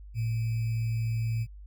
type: tone with sample-and-hold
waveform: sine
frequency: 113.6 Hz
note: A#2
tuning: 44 cents flat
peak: -26 dBFS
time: 0.14-1.47 s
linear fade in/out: 50 ms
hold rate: 2450 Hz
effects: added 50 Hz sine -43 dBFS peak until 1.66 s